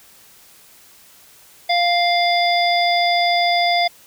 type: harmonic tone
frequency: 698.5 Hz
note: F5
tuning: in tune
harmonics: 1 / 3 / 5 / 7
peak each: -16 / -21 / -23 / -24 dBFS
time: 1.69-3.88 s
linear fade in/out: 10 ms
effects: white hiss -48 dBFS RMS until 4.06 s